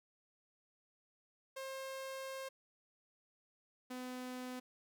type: tone pair in turn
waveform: sawtooth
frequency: 533 / 252.4 Hz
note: C5 / B3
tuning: +32 / +38 cents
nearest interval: octave + minor second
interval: 1294 cents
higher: first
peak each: -39 / -39 dBFS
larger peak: neither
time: 1.56-2.49 / 3.9-4.6 s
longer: first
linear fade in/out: 10 ms
effects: none